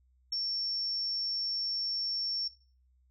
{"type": "tone", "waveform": "sine", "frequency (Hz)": 5450, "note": "F8", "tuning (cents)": -43, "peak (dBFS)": -30, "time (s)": [0.32, 2.48], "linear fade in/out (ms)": 5, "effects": ["noise-tail reverb RT60 0.4 s tail -18 dB re dry", "added 63 Hz sine -64 dBFS peak until 3.1 s"]}